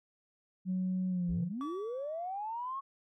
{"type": "tone with pitch glide", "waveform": "sine", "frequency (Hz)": [185, 172.61], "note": ["F#3", "F3"], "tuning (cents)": [0, -20], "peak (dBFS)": -29, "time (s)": [0.65, 1.52], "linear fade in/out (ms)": 50, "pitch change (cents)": -120, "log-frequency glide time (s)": [1.09, 1.3]}
{"type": "linear sweep", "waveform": "sine", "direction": "up", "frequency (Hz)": [36.71, 1108.7], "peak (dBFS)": -35, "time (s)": [1.28, 2.81], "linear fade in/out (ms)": 20}
{"type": "tone with exponential decay", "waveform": "triangle", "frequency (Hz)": 1145, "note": "D6", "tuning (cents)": -44, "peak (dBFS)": -36, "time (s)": [1.61, 2.49], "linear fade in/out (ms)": 0, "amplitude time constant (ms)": 190}
{"effects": ["tanh soft clip ceiling -26 dBFS"]}